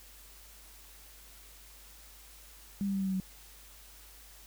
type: tone with pitch steps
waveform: sine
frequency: 199.2 / 196.91 / 194.65 / 192.41 / 190.2 / 188.02 Hz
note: G3 / G3 / G3 / G3 / F#3 / F#3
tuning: +28 / +8 / -12 / -32 / +48 / +28 cents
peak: -29 dBFS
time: 2.81-3.2 s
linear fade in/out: 0 ms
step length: 65 ms
effects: added 50 Hz sine -56 dBFS peak until 4.46 s + white hiss -55 dBFS RMS until 4.46 s